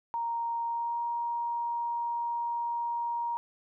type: tone with pitch glide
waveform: sine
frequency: 932.3 to 942 Hz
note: A#5 to A#5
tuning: 0 to +18 cents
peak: -29 dBFS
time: 0.14-3.37 s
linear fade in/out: 0 ms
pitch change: +18 cents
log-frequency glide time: 0.67-1.01 s
effects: none